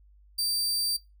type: tone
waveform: sawtooth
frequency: 4670 Hz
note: D8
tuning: 11 cents flat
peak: -23 dBFS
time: 0.38-0.97 s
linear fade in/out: 10 ms
effects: noise-tail reverb RT60 0.2 s tail -18 dB re dry + added 50 Hz sine -54 dBFS peak until 1.2 s